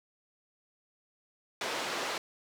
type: band-pass noise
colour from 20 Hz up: pink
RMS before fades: -35 dBFS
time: 1.61-2.18 s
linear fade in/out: 2 ms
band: 440 to 5300 Hz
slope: 12 dB/octave
effects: none